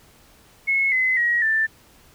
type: tone with pitch steps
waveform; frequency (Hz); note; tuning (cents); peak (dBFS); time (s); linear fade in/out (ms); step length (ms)
sine; 2182 / 2036 / 1899.5 / 1772.3; C#7 / C7 / A#6 / A6; -28 / -48 / +32 / +12; -17; 0.67-1.67; 20; 250
effects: pink hiss -53 dBFS RMS until 2.14 s